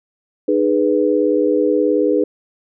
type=chord; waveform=sine; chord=G# minor; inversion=second; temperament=equal with one note detuned; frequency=304.7 / 415.3 / 493.9 Hz; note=D#4 / G#4 / B4; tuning=-36 / 0 / 0 cents; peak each=-17 dBFS; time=0.48-2.24 s; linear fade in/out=5 ms; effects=none